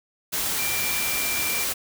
sine tone in noise, 2363 Hz, D7, 10 cents sharp, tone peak -29 dBFS, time 0.58-1.65 s, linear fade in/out 20 ms, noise white, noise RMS -26 dBFS, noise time 0.32-1.74 s, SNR -6 dB, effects none

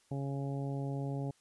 harmonic tone, 138.59 Hz, C#3, in tune, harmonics 1 / 2 / 3 / 4 / 5 / 6, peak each -35 / -41 / -45 / -47 / -49 / -51 dBFS, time 0.11-1.31 s, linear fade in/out 5 ms, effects white hiss -69 dBFS RMS until 1.4 s + resampled to 24000 Hz

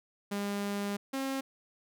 sawtooth tone pair in turn, 202.2 / 269 Hz, G#3 / C4, -46 / +48 cents, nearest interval perfect fourth, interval 494 cents, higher second, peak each -28 dBFS, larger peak neither, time 0.31-0.97 / 1.13-1.41 s, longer first, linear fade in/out 10 ms, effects none

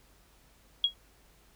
sine tone with exponential decay, 3300 Hz, G#7, 12 cents flat, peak -18 dBFS, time 0.84-0.94 s, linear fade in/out 2 ms, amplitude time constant 20 ms, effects added 50 Hz sine -63 dBFS peak until 1.55 s + pink hiss -63 dBFS RMS until 1.55 s

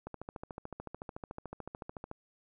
click train, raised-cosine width 1 ms, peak -27 dBFS, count 29, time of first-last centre 0.07-2.114 s, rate 13.7 Hz, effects none

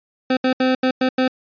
25% pulse tone bursts at uneven times, 258 Hz, C4, 24 cents flat, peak -11 dBFS, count 6, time 0.3-0.37 / 0.44-0.53 / 0.6-0.75 / 0.83-0.91 / 1.01-1.09 / 1.18-1.28 s, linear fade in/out 5 ms, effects resampled to 11025 Hz

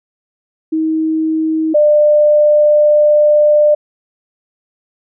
sine tone pair in turn, 317.2 / 597.4 Hz, D#4 / D5, +33 / +29 cents, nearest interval major seventh, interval 1096 cents, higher second, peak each -12 / -6 dBFS, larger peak second, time 0.72-1.74 / 1.74-3.75 s, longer second, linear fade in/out 10 ms, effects none

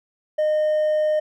sine tone with hard clipping, 613 Hz, D#5, 26 cents flat, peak -18 dBFS, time 0.38-1.2 s, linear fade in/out 10 ms, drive 2 dB, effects none

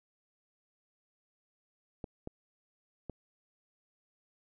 clicks, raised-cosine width 2 ms, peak -26 dBFS, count 3, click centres 2.042 / 2.274 / 3.097 s, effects none

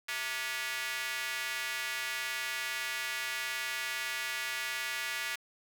square tone with high-pass filter, 130.4 Hz, C3, 5 cents flat, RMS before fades -36 dBFS, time 0.08-5.36 s, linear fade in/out 10 ms, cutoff 1900 Hz, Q 1.9, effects 10-bit

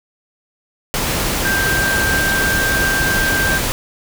sine tone in noise, 1577 Hz, G6, 10 cents sharp, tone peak -16 dBFS, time 1.45-3.58 s, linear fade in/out 0 ms, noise pink, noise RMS -19 dBFS, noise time 0.94-3.72 s, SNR 0 dB, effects none

